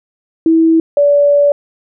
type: tone pair in turn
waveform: sine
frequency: 325.4 / 575.8 Hz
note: E4 / D5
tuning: -22 / -34 cents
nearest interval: minor seventh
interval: 988 cents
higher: second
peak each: -6 dBFS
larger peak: neither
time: 0.46-0.8 / 0.97-1.52 s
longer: second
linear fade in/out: 2 ms
effects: none